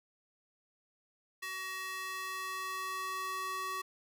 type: tone with high-pass filter sweep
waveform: square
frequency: 377 Hz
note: F#4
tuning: 32 cents sharp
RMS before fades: -39 dBFS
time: 1.42-3.82 s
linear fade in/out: 10 ms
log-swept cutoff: 1700 to 960 Hz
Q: 1.8
effects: none